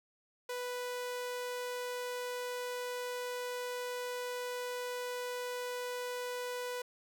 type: tone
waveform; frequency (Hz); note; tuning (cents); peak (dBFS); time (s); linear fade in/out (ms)
sawtooth; 493.9; B4; 0; -33; 0.49-6.82; 5
effects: none